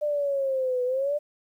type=exponential two-way sweep; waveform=sine; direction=down then up; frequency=600 to 493.9 to 599 Hz; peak=-23 dBFS; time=0.01-1.19 s; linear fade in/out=20 ms; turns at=0.84 s; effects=10-bit